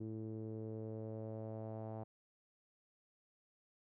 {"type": "tone with low-pass filter sweep", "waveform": "sawtooth", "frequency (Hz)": 110, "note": "A2", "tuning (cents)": 0, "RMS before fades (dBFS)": -45, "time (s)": [0, 2.04], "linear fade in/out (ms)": 10, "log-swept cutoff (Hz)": [340, 740], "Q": 3.2, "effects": []}